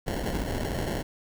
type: noise with sample-and-hold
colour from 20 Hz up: pink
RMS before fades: -30 dBFS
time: 0.06-1.03 s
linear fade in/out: 20 ms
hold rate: 1225 Hz
effects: none